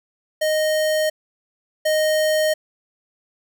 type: tone pair in turn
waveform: square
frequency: 620 / 620 Hz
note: D#5 / D#5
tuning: -6 / -6 cents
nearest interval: unison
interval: 0 cents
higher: neither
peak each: -18 / -17 dBFS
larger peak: second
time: 0.41-1.1 / 1.85-2.54 s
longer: neither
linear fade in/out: 10 ms
effects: none